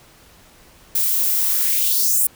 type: noise with high-pass filter sweep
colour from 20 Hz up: violet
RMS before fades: -18 dBFS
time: 0.95-2.27 s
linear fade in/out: 5 ms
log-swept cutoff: 210 to 10000 Hz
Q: 2.8
effects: pink hiss -49 dBFS RMS until 2.35 s